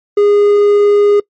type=tone; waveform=triangle; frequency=410.5 Hz; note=G#4; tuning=20 cents flat; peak=-4 dBFS; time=0.17-1.2 s; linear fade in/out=5 ms; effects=noise-tail reverb RT60 0.1 s tail -23 dB re dry + MP3 32 kbps